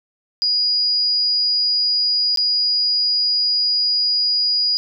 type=tone with dropouts; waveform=sine; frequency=4895 Hz; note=D#8; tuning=29 cents flat; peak=-15 dBFS; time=0.42-4.77 s; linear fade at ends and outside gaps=0 ms; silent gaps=2.36-2.373 s; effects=none